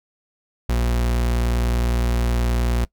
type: tone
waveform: 40% pulse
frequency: 59.3 Hz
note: A#1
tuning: 30 cents sharp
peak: -17 dBFS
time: 0.69-2.85 s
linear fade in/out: 5 ms
effects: noise-tail reverb RT60 0.1 s tail -22 dB re dry